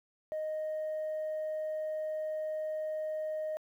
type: tone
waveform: sine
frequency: 621 Hz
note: D#5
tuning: 3 cents flat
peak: -31 dBFS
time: 0.32-3.57 s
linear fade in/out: 0 ms
effects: tanh soft clip ceiling -31 dBFS + 11-bit